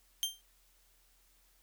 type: tone with exponential decay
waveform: sawtooth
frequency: 3160 Hz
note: G7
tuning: 13 cents sharp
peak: -24 dBFS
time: 0.23-0.41 s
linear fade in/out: 0 ms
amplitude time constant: 38 ms
effects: added 42 Hz sine -69 dBFS peak until 1.62 s + white hiss -69 dBFS RMS until 1.62 s